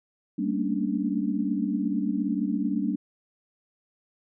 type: tone cluster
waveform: sine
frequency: 195 / 220.5 / 229.3 / 276 / 293.5 Hz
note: G3 / A3 / A#3 / C#4 / D4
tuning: -9 / +4 / -28 / -7 / -1 cents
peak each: -29 / -35 / -30 / -32 / -29 dBFS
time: 0.38-2.96 s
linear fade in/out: 10 ms
effects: none